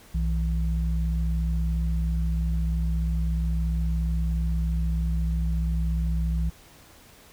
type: tone pair together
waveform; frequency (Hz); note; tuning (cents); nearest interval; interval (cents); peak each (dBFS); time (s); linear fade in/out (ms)
sine; 61.73 / 164.81; B1 / E3; 0 / 0; octave + perfect fourth; 1700; -23 / -29; 0.14-6.5; 10
effects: pink hiss -52 dBFS RMS until 7.32 s